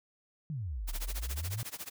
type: exponential two-way sweep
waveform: sine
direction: down then up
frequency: 165.4 to 33.24 to 121.2 Hz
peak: -34 dBFS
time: 0.5-1.63 s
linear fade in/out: 0 ms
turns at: 0.94 s
type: noise with tremolo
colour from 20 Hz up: white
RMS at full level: -39 dBFS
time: 0.87-1.9 s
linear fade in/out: 20 ms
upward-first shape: sine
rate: 14 Hz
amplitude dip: 95%
effects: none

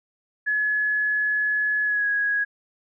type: tone with pitch glide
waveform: sine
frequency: 1700 to 1660.2 Hz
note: G#6 to G#6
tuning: +40 to -1 cents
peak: -20 dBFS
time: 0.46-2.45 s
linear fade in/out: 20 ms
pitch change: -41 cents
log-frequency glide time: 1.84-2.07 s
effects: none

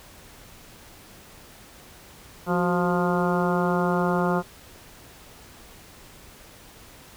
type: harmonic tone with a mistuned harmonic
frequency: 176 Hz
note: F3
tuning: 14 cents sharp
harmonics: 1 / 2 / 3 / 4 / 5 / 6 / 7 / 8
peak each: -24 / -27 / -29 / -30 / -31 / -32 / -32 / -33 dBFS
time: 2.46-4.43 s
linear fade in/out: 50 ms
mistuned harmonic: 2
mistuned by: +66 cents
effects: pink hiss -48 dBFS RMS until 7.16 s

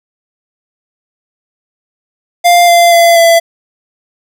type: tone with pitch steps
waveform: square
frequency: 698.5 / 689.3 / 680.2 / 671.2 Hz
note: F5 / F5 / F5 / E5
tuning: 0 / -23 / -46 / +31 cents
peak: -4 dBFS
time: 2.44-3.4 s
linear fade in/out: 20 ms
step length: 240 ms
effects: none

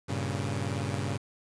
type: chord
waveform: sawtooth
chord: G diminished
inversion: none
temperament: equal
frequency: 98 / 116.54 / 138.59 Hz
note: G2 / Bb2 / Db3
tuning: 0 / 0 / 0 cents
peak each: -29 / -32 / -30 dBFS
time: 0.08-1.18 s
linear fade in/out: 20 ms
effects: resampled to 22050 Hz + 8-bit

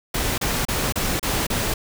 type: noise bursts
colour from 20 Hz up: pink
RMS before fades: -23 dBFS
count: 6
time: 0.14-1.74 s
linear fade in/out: 5 ms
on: 240 ms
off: 32 ms
effects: none

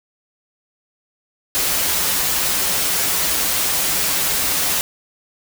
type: noise with comb filter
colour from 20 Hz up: white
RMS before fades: -19 dBFS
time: 1.55-4.81 s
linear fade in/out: 0 ms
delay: 8.6 ms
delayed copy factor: -0.55
effects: none

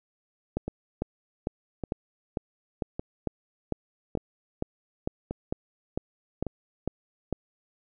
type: two click trains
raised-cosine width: 2 ms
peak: -18 / -14 dBFS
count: 6 / 16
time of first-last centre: 0.68-6.467 / 0.57-7.327 s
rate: 0.864 / 2.22 Hz
effects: none

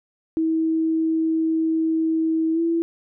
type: tone with pitch glide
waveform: sine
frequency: 322 to 333.4 Hz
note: E4 to E4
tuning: -41 to +20 cents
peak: -18 dBFS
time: 0.37-2.82 s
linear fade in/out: 0 ms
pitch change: +61 cents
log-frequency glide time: 2.53-2.6 s
effects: none

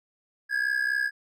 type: ring-modulated tone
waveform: triangle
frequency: 1661.2 Hz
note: G#6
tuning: in tune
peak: -19 dBFS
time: 0.49-1.11 s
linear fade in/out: 50 ms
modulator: 32 Hz
effects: none

